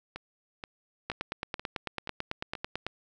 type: two click trains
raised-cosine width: 0.3 ms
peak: -22 / -16 dBFS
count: 6 / 17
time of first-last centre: 0.16-2.552 / 1.1-2.866 s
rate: 2.09 / 9.06 Hz
effects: none